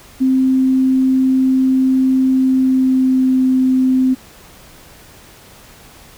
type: tone with pitch glide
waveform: sine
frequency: 261.6 to 259 Hz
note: C4 to C4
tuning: 0 to -17 cents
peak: -10 dBFS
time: 0.2-4.15 s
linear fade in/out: 20 ms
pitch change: -17 cents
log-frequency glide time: 2.31-3.44 s
effects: pink hiss -42 dBFS RMS until 6.17 s